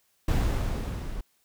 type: noise with level ramp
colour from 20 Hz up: brown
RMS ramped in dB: -22 to -36 dBFS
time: 0.28-1.21 s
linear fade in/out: 5 ms
effects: white hiss -69 dBFS RMS until 1.44 s